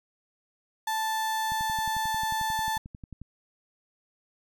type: tone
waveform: 35% pulse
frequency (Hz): 880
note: A5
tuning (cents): 0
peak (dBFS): -25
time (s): 0.87-2.78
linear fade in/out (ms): 5
type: click train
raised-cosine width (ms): 5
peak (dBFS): -29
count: 20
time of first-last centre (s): 1.52-3.216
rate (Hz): 11.2
effects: none